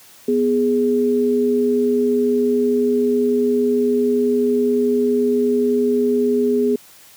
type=tone pair together; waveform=sine; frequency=246.9 / 415.2 Hz; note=B3 / G#4; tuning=0 / 0 cents; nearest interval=major sixth; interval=900 cents; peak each=-18 / -16 dBFS; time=0.28-6.76 s; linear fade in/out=5 ms; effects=white hiss -46 dBFS RMS until 7.16 s + high-pass 80 Hz 12 dB/octave